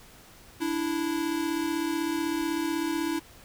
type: tone pair together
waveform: square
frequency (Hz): 293.6 / 329.6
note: D4 / E4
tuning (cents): 0 / 0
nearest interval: major second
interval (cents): 200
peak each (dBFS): -32 / -29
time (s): 0.6-3.2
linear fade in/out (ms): 20
effects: pink hiss -52 dBFS RMS until 3.44 s